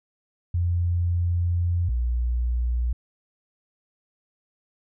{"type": "tone pair in turn", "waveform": "sine", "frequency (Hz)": [87, 60.21], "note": ["F2", "B1"], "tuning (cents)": [-6, -43], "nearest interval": "tritone", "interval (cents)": 637, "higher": "first", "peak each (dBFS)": [-20, -21], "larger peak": "first", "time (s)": [[0.54, 1.89], [1.89, 2.93]], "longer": "first", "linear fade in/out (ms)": 5, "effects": []}